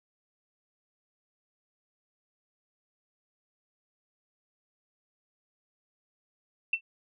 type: tone with exponential decay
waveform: sine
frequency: 2687 Hz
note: E7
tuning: 33 cents sharp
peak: -20 dBFS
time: 6.73-6.81 s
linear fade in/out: 5 ms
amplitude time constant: 16 ms
effects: none